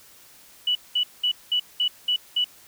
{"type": "tone bursts", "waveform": "sine", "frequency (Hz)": 2954, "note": "F#7", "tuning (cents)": -3, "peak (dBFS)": -19, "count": 7, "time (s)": [0.67, 2.444], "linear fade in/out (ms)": 5, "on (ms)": 82, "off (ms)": 200, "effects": ["white hiss -51 dBFS RMS until 2.67 s"]}